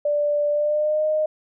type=tone with pitch glide; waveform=sine; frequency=587.3 to 616.9 Hz; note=D5 to D#5; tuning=0 to -15 cents; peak=-18 dBFS; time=0.05-1.26 s; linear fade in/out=5 ms; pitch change=+85 cents; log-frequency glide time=0.5-1.05 s; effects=none